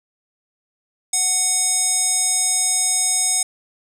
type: tone with band-pass filter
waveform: square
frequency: 740 Hz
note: F#5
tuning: in tune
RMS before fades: -19 dBFS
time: 1.13-3.43 s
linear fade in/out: 5 ms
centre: 7800 Hz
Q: 5.7
effects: none